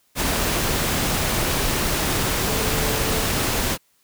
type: tone in noise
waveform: sine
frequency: 440 Hz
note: A4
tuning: in tune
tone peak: -29 dBFS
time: 2.45-3.23 s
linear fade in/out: 50 ms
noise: pink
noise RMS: -22 dBFS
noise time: 0.15-3.78 s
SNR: -10 dB
effects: white hiss -63 dBFS RMS until 4.03 s